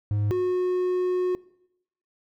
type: tone pair in turn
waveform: triangle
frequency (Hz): 103.83 / 363.9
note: G#2 / F#4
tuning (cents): 0 / -29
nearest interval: octave + minor seventh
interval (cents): 2171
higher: second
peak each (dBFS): -20 / -20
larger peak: neither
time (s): 0.11-0.31 / 0.31-1.35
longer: second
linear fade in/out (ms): 0
effects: noise-tail reverb RT60 0.8 s tail -21 dB re dry